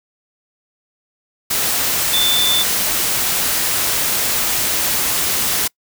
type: tone in noise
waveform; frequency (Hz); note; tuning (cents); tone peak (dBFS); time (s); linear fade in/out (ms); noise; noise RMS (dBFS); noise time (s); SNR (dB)
sine; 3530; A7; +5; -14; 2.13-2.63; 10; white; -18; 1.5-5.68; +1
effects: noise-tail reverb RT60 0.1 s tail -26 dB re dry